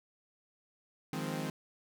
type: chord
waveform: sawtooth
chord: F minor seventh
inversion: third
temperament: equal with one note detuned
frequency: 155.56 / 174.61 / 207.7 / 260.7 Hz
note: Eb3 / F3 / Ab3 / C4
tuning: 0 / 0 / 0 / -6 cents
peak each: -35 / -38 / -38 / -36 dBFS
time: 1.13-1.5 s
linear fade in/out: 2 ms
effects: none